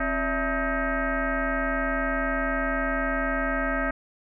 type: tone with frequency modulation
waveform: sine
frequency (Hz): 656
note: E5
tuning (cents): -9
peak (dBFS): -23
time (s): 0-3.91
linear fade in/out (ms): 5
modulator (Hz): 308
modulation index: 4
effects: none